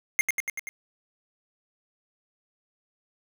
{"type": "tone with echo", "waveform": "square", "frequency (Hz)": 2118, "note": "C7", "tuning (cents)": 21, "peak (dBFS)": -19, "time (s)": [0.19, 0.21], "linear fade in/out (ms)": 0, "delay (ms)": 96, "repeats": 5, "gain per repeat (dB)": -3, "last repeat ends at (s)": 0.69, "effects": []}